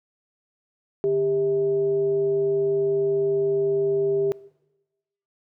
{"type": "tone with frequency modulation", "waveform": "sine", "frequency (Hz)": 398.1, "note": "G4", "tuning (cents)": 27, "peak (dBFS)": -19, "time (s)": [1.04, 4.32], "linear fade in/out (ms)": 0, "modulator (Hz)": 249, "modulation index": 0.31, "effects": ["noise-tail reverb RT60 1.0 s tail -21 dB re dry"]}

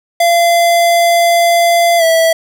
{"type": "tone with pitch glide", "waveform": "square", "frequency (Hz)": [685, 655.2], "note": ["F5", "E5"], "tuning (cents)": [-34, -11], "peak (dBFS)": -8, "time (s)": [0.2, 2.33], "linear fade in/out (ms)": 5, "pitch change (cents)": -77, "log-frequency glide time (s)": [1.98, 2.03], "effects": []}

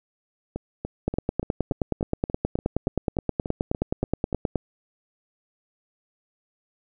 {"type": "two click trains", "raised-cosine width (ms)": 2, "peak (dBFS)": [-9, -16], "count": [34, 14], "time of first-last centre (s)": [[1.08, 4.557], [0.56, 4.328]], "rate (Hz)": [9.49, 3.45], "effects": []}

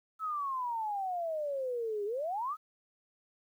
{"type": "exponential two-way sweep", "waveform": "sine", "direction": "down then up", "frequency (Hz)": [1318.5, 400, 1318.5], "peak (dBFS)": -32, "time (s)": [0.19, 2.57], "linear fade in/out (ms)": 50, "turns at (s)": 2.05, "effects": ["11-bit"]}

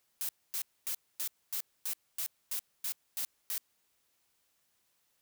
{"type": "noise bursts", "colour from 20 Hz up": "blue", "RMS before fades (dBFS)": -35, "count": 11, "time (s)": [0.21, 3.579], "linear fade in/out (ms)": 0, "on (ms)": 79, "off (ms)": 250, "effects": ["white hiss -75 dBFS RMS until 5.21 s"]}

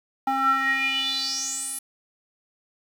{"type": "tone with band-pass filter sweep", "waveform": "square", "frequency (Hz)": 268.4, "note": "C4", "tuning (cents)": 44, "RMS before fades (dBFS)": -25, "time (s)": [0.27, 1.79], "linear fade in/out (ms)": 5, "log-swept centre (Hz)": [940, 11000], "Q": 7.4, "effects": ["8-bit"]}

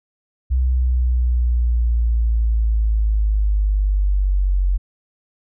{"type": "linear sweep", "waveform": "sine", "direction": "down", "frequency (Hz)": [64.1, 45.78], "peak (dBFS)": -14, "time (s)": [0.5, 4.78], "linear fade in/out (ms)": 20, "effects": []}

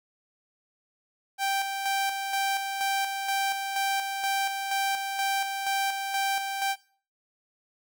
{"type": "tone with tremolo", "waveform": "sawtooth", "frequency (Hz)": 784, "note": "G5", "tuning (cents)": 0, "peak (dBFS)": -21, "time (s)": [1.38, 6.76], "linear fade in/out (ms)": 50, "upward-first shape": "square", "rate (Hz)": 2.1, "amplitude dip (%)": 45, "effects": ["noise-tail reverb RT60 0.4 s tail -18 dB re dry"]}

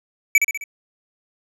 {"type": "tone with echo", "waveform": "square", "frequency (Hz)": 2299, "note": "D7", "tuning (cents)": -37, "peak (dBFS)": -10, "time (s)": [0.35, 0.38], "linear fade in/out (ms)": 2, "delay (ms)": 65, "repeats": 4, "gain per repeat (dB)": -5, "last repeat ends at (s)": 0.64, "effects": ["low-pass 12000 Hz 12 dB/octave"]}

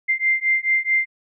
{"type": "beating tone pair", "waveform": "sine", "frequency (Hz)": [2090, 2094.6], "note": ["C7", "C7"], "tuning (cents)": [-2, 1], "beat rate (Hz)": 4.6, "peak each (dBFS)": -20, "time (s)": [0.08, 1.06], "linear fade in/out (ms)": 20, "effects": []}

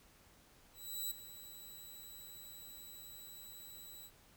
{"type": "tone with ADSR envelope", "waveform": "5% pulse", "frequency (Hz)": 3939, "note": "B7", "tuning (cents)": -5, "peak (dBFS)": -29, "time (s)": [0.73, 4.11], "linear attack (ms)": 380, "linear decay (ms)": 8, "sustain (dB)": -14, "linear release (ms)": 59, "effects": ["pink hiss -65 dBFS RMS until 4.36 s"]}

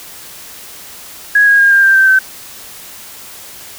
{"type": "tone with pitch steps", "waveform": "sine", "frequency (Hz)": [1661.2, 1640.2, 1619.5, 1599.1, 1578.9, 1558.9, 1539.2], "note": ["G#6", "G#6", "G#6", "G6", "G6", "G6", "G6"], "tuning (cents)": [0, -22, -44, 34, 12, -10, -32], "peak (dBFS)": -5, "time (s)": [1.35, 2.19], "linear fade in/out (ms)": 5, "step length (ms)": 120, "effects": ["white hiss -33 dBFS RMS until 3.78 s"]}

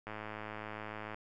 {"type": "click train", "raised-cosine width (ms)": 0.5, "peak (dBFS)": -27, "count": 116, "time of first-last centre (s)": [0.07, 1.145], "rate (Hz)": 107, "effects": []}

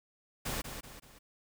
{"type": "noise with echo", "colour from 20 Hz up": "pink", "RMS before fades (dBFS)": -36, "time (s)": [0.45, 0.62], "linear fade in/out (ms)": 10, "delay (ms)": 190, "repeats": 3, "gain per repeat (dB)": -7, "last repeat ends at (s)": 1.19, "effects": []}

